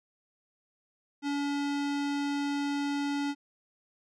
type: tone with low-pass filter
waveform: square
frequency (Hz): 285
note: C#4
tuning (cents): +48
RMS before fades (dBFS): -31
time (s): 1.22-3.35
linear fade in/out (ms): 50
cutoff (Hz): 5500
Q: 0.93
effects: none